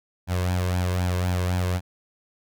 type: tone with flanger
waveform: sawtooth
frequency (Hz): 90.3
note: F#2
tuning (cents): -42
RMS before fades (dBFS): -24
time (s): 0.27-1.81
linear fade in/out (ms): 50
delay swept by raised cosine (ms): 1.2 to 1.93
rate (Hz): 3.9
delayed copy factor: +0.6
effects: none

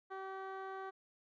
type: tone with low-pass filter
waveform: 15% pulse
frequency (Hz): 383.7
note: G4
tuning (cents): -37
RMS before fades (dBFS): -45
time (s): 0.1-0.91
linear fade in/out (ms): 20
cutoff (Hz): 1600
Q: 0.91
effects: none

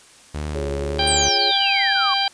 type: tone with vibrato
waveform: sawtooth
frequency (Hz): 73.42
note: D2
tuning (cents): 0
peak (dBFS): -21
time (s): 0.34-1.29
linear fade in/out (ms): 10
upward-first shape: sine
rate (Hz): 1.8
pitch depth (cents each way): 49
type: chord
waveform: sine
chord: Db major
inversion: first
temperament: equal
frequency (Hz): 349.2 / 415.3 / 554.4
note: F4 / Ab4 / Db5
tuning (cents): 0 / 0 / 0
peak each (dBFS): -33 / -28 / -30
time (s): 0.54-1.52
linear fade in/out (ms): 20
type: harmonic tone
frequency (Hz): 790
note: G5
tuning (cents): +13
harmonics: 1 / 2 / 3 / 4 / 5 / 6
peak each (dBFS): -22 / -28 / -28 / -23 / -26 / -25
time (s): 0.99-2.28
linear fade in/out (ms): 2
type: exponential sweep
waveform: sine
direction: down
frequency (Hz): 8870 to 1066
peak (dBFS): -20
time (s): 1.07-2.14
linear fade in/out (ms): 5
effects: white hiss -48 dBFS RMS until 2.33 s + resampled to 22050 Hz

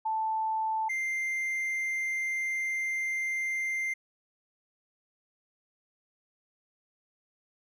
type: tone pair in turn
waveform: sine / triangle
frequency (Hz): 880 / 2093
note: A5 / C7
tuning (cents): 0 / 0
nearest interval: octave + minor third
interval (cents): 1500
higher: second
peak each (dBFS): -27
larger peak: neither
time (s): 0.05-0.89 / 0.89-3.94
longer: second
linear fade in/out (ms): 10
effects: none

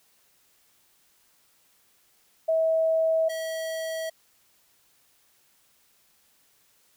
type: tone pair in turn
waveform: sine / square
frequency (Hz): 646 / 646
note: E5 / E5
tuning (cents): -35 / -35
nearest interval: unison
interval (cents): 0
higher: neither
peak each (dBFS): -20 / -30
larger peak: first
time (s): 2.48-3.29 / 3.29-4.1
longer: neither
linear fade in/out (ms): 10
effects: white hiss -64 dBFS RMS until 6.96 s

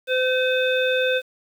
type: harmonic tone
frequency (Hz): 512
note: C5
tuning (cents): -38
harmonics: 1 / 3 / 5 / 7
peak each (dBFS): -20 / -25 / -27 / -28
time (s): 0.07-1.22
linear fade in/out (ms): 50
effects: 8-bit

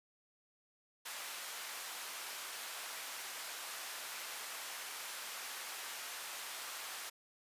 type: high-pass noise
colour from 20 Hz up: pink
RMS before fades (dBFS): -45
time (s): 1.05-7.1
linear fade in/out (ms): 10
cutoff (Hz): 1000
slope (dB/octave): 12
effects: resampled to 32000 Hz

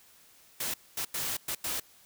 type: noise bursts at uneven times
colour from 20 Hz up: white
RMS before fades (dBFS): -33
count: 5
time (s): 0.6-0.74 / 0.97-1.05 / 1.14-1.37 / 1.48-1.55 / 1.64-1.8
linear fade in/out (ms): 5
effects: white hiss -59 dBFS RMS until 2.05 s

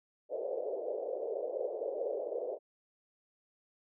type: band-pass noise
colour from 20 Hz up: pink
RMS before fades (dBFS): -37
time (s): 0.29-2.59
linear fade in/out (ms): 50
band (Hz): 430 to 600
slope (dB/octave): 48
effects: none

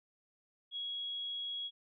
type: tone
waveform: sine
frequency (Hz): 3322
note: G#7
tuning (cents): 0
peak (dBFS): -37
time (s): 0.71-1.71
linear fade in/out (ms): 50
effects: none

